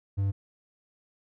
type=tone; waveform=triangle; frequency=98.5 Hz; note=G2; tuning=9 cents sharp; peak=-22 dBFS; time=0.17-0.32 s; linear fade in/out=20 ms; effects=none